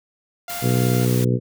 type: tone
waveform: sawtooth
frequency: 698.5 Hz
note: F5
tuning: in tune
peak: -27 dBFS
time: 0.48-1.05 s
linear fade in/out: 2 ms
type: noise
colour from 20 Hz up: white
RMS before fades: -31 dBFS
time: 0.49-1.25 s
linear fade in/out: 10 ms
type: harmonic tone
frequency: 61.74 Hz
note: B1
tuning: in tune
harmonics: 2 / 3 / 4 / 5 / 6 / 7 / 8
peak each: -18 / -24 / -25 / -30 / -27 / -29 / -29 dBFS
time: 0.61-1.4 s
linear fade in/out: 50 ms
effects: none